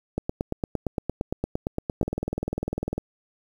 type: two click trains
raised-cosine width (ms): 2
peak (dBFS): -12 / -14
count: 17 / 20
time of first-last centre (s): 0.18-2.013 / 2.03-2.98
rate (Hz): 8.73 / 20
effects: 8-bit